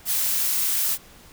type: noise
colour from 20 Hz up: blue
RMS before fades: -23 dBFS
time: 0.05-0.98 s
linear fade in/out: 50 ms
effects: pink hiss -49 dBFS RMS until 1.32 s